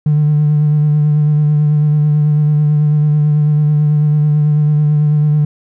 triangle tone with vibrato, 149.7 Hz, D3, 33 cents sharp, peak -5 dBFS, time 0.06-5.45 s, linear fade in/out 5 ms, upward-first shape sine, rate 9.1 Hz, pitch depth 23 cents each way, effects tanh soft clip ceiling -5 dBFS

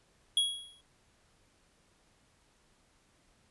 square tone with exponential decay, 3322 Hz, G#7, in tune, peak -23 dBFS, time 0.37-0.81 s, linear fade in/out 2 ms, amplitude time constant 95 ms, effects pink hiss -68 dBFS RMS until 3.5 s + resampled to 24000 Hz

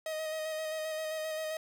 45% pulse tone with vibrato, 628 Hz, D#5, 16 cents sharp, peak -34 dBFS, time 0.06-1.57 s, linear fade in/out 2 ms, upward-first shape square, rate 7.6 Hz, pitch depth 17 cents each way, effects none

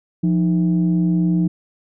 sine tone pair together, 174.36 / 311.1 Hz, F3 / D#4, -3 / 0 cents, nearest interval minor seventh, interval 1003 cents, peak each -14 / -20 dBFS, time 0.23-1.48 s, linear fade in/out 10 ms, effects tanh soft clip ceiling -9 dBFS

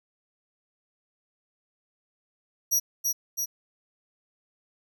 sawtooth tone with echo, 5780 Hz, F#8, 41 cents flat, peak -18 dBFS, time 2.71-2.8 s, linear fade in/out 20 ms, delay 330 ms, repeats 2, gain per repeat -3 dB, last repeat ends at 3.46 s, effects none

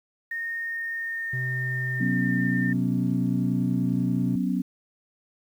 sine tone with pitch glide, 1842 to 1806.2 Hz, A#6 to A6, -21 to +45 cents, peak -28 dBFS, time 0.31-2.73 s, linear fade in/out 5 ms, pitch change -34 cents, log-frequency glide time 0.59-2.29 s
triangle tone, 127.9 Hz, C3, 39 cents flat, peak -26 dBFS, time 1.33-4.36 s, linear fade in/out 5 ms
sine chord, F# suspended fourth, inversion none, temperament equal, 185 / 246.9 / 277.2 Hz, F#3 / B3 / C#4, 0 / 0 / 0 cents, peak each -26 / -27 / -29 dBFS, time 2-4.62 s, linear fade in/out 10 ms
effects 9-bit

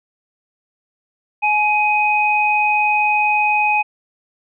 sine tone pair together, 843.3 / 2508 Hz, G#5 / D#7, +26 / +13 cents, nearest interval octave + perfect fifth, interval 1887 cents, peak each -16 dBFS, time 1.42-3.83 s, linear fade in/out 20 ms, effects none

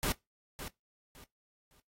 pink noise with echo, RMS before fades -32 dBFS, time 0.03-0.12 s, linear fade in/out 0 ms, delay 560 ms, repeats 3, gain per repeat -11 dB, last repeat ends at 1.8 s, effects noise-tail reverb RT60 0.2 s tail -23 dB re dry + AAC 48 kbps

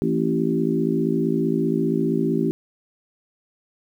harmonic tone with a mistuned harmonic, 55.2 Hz, A1, 6 cents sharp, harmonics 3 / 4 / 5 / 6 / 7, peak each -25 / -25 / -25 / -25 / -25 dBFS, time 0.02-2.51 s, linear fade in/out 0 ms, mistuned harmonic 4, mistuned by +36 cents, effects 9-bit

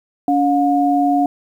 sine tone pair together, 284.1 / 716 Hz, C#4 / F5, +43 / +43 cents, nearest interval octave + major third, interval 1600 cents, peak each -15 dBFS, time 0.28-1.26 s, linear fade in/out 2 ms, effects 8-bit

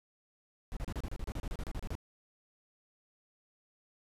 brown noise bursts, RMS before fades -37 dBFS, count 16, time 0.72-1.952 s, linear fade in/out 0 ms, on 47 ms, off 32 ms, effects resampled to 32000 Hz

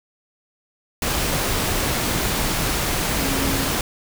sine tone in noise, 272 Hz, C#4, 33 cents flat, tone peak -26 dBFS, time 3.18-3.65 s, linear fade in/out 2 ms, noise pink, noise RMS -22 dBFS, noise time 1.02-3.81 s, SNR -7 dB, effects none

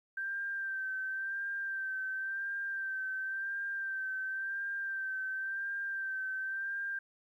sine tone with vibrato, 1568 Hz, G6, in tune, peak -34 dBFS, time 0.17-6.99 s, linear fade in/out 5 ms, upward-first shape sine, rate 0.94 Hz, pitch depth 31 cents each way, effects 12-bit

